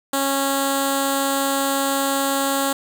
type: tone with notch filter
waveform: 5% pulse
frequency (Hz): 274.7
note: C#4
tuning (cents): -16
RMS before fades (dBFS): -21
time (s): 0.13-2.73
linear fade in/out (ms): 5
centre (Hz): 2300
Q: 0.69
effects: 8-bit